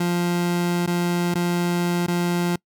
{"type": "tone with dropouts", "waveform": "30% pulse", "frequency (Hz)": 174.61, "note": "F3", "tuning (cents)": 0, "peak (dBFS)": -17, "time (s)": [0, 2.56], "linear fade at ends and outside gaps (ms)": 5, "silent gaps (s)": [[0.863, 0.874], [1.342, 1.353], [2.065, 2.08]], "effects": ["noise-tail reverb RT60 0.1 s tail -26 dB re dry"]}